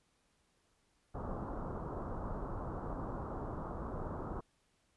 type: low-pass noise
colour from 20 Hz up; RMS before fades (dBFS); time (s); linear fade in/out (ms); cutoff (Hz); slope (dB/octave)
pink; -41; 1.14-4.41; 10; 1300; 48
effects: pink hiss -75 dBFS RMS until 4.96 s + resampled to 24000 Hz